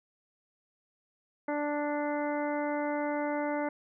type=harmonic tone; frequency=293.7 Hz; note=D4; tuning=in tune; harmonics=1 / 2 / 3 / 4 / 5 / 6 / 7; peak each=-33 / -33 / -36 / -45 / -42 / -48 / -43 dBFS; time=1.48-3.69 s; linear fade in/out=5 ms; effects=none